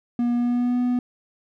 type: tone with pitch glide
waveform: triangle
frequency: 240 to 246.7 Hz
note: B3 to B3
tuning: -49 to -2 cents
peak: -17 dBFS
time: 0.19-0.99 s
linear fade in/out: 2 ms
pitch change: +47 cents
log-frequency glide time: 0.34-0.79 s
effects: none